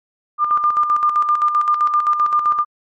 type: tone with tremolo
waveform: sine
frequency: 1201 Hz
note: D6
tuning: 38 cents sharp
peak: -11 dBFS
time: 0.38-2.65 s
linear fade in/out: 50 ms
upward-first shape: square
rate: 7.7 Hz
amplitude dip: 55%
effects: MP3 32 kbps